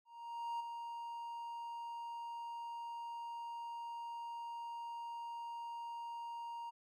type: tone with ADSR envelope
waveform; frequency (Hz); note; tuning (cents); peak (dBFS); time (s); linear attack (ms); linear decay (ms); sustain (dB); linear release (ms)
triangle; 936; A#5; +7; -35; 0.05-6.71; 550; 9; -6; 22
effects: none